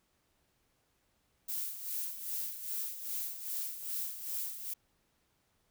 violet noise with tremolo, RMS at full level -36 dBFS, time 1.48-4.74 s, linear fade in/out 10 ms, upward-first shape sine, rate 2.5 Hz, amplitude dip 65%, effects pink hiss -75 dBFS RMS until 5.7 s

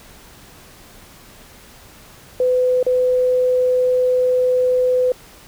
sine tone with dropouts, 504 Hz, B4, 35 cents sharp, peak -13 dBFS, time 2.4-5.12 s, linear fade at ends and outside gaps 2 ms, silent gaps 2.829-2.865 s, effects pink hiss -44 dBFS RMS until 5.47 s

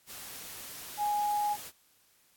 sine tone in noise, 830.6 Hz, G#5, in tune, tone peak -27 dBFS, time 0.97-1.57 s, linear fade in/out 50 ms, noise white, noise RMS -44 dBFS, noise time 0.06-1.72 s, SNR +14 dB, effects white hiss -66 dBFS RMS until 2.36 s + AAC 64 kbps

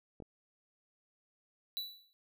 clicks, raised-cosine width 2 ms, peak -35 dBFS, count 2, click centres 0.202 / 0.223 s
square tone with exponential decay, 3951 Hz, B7, in tune, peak -34 dBFS, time 1.77-2.13 s, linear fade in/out 0 ms, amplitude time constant 77 ms
effects none

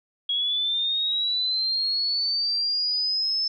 sine linear sweep, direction up, 3305 to 5274 Hz, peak -22 dBFS, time 0.29-3.48 s, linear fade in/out 5 ms, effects none

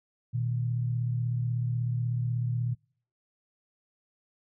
sine tone pair together, 119.25 / 155.56 Hz, A#2 / D#3, +40 / 0 cents, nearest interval perfect fourth, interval 460 cents, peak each -27 / -35 dBFS, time 0.33-2.75 s, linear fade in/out 20 ms, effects noise-tail reverb RT60 0.5 s tail -26 dB re dry

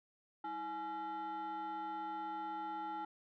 sine tone with frequency modulation, 844 Hz, G#5, 28 cents sharp, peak -37 dBFS, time 0.44-3.05 s, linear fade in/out 5 ms, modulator 520 Hz, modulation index 0.75, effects tanh soft clip ceiling -38 dBFS

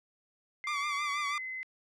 sine tone with pitch glide, 2093 to 2045 Hz, C7 to C7, 0 to -40 cents, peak -36 dBFS, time 0.64-1.63 s, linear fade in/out 0 ms, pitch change -40 cents, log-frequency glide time 0.87-1.11 s
sawtooth tone with vibrato, 1162 Hz, D6, 19 cents flat, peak -28 dBFS, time 0.67-1.38 s, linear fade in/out 2 ms, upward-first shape triangle, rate 6.2 Hz, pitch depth 68 cents each way
effects low-pass 6000 Hz 12 dB/octave

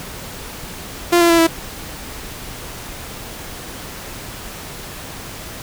sawtooth tone with pitch steps, 347 / 341 / 335.2 / 329.4 Hz, F4 / F4 / E4 / E4, -11 / -41 / +29 / -1 cents, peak -6 dBFS, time 1.12-1.472 s, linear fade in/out 10 ms, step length 88 ms, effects pink hiss -32 dBFS RMS until 5.62 s

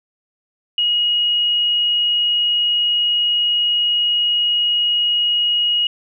sine tone, 2890 Hz, F#7, 41 cents flat, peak -14 dBFS, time 0.78-5.87 s, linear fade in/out 2 ms, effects none

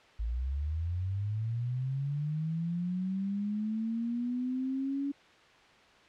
sine linear sweep, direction up, 53.1 to 283.2 Hz, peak -30 dBFS, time 0.19-5.12 s, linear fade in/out 10 ms, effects white hiss -58 dBFS RMS until 6.08 s + low-pass 3000 Hz 12 dB/octave

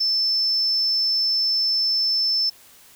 sine tone, 5290 Hz, E8, 5 cents sharp, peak -18 dBFS, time 0-2.5 s, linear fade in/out 10 ms, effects white hiss -50 dBFS RMS until 2.95 s

